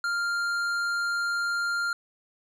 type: tone with tanh clipping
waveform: triangle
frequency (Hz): 1396.9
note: F6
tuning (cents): 0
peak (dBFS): -27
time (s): 0.04-1.93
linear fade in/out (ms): 2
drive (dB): 15
effects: none